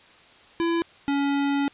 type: tone pair in turn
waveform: square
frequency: 335.8 / 281.3 Hz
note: E4 / C#4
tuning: +32 / +26 cents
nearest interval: minor third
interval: 306 cents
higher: first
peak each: -22 dBFS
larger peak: neither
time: 0.6-0.82 / 1.08-1.68 s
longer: second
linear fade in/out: 0 ms
effects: white hiss -52 dBFS RMS until 1.73 s + resampled to 8000 Hz